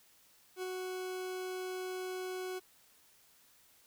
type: tone with ADSR envelope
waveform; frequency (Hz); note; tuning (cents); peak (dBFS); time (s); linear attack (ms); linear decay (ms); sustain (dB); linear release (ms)
40% pulse; 370; F#4; 0; -35; 0.56-2.6; 64; 22; -2; 22
effects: white hiss -65 dBFS RMS until 3.86 s